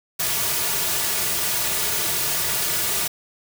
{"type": "noise with comb filter", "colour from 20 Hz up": "white", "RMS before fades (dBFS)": -23, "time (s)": [0.19, 3.08], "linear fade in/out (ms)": 10, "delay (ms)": 3.8, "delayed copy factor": -0.8, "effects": []}